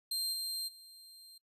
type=tone with level steps; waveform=sawtooth; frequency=4172 Hz; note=C8; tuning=6 cents flat; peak=-30 / -33 / -50 dBFS; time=0.11-1.38 s; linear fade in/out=5 ms; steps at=0.32 / 0.67 s; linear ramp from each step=20 ms; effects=noise-tail reverb RT60 0.1 s tail -21 dB re dry + resampled to 32000 Hz